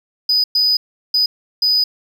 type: tone bursts at uneven times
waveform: triangle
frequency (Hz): 4978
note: D#8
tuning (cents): 0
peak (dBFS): -10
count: 4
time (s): 0.29-0.44 / 0.55-0.77 / 1.14-1.26 / 1.62-1.84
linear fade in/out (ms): 5
effects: tanh soft clip ceiling -6 dBFS